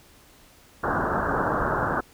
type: low-pass noise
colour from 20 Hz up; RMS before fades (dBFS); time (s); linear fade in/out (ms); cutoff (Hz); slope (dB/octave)
white; -25; 0.83-2.01; 10; 1600; 96
effects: pink hiss -54 dBFS RMS until 2.13 s